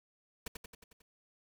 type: noise with echo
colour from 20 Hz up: pink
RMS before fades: -40 dBFS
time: 0.46-0.48 s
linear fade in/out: 5 ms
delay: 90 ms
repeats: 6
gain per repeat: -4 dB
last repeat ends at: 1.02 s
effects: none